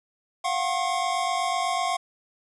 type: tone cluster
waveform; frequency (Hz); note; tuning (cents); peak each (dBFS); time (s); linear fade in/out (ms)
square; 698 / 746 / 1078; F5 / F#5 / C#6; -1 / +14 / -49; -29; 0.44-1.97; 10
effects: resampled to 22050 Hz + 9-bit